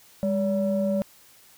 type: tone pair together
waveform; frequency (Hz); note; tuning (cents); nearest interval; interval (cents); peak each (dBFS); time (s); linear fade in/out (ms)
sine; 202.1 / 571.6; G#3 / D5; -47 / -47; octave + tritone; 1800; -23 / -24; 0.23-1.02; 0
effects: tanh soft clip ceiling -15 dBFS + white hiss -54 dBFS RMS until 1.57 s